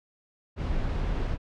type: noise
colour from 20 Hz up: brown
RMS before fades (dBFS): -28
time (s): 0.56-1.38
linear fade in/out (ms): 50
effects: low-pass 4000 Hz 12 dB/octave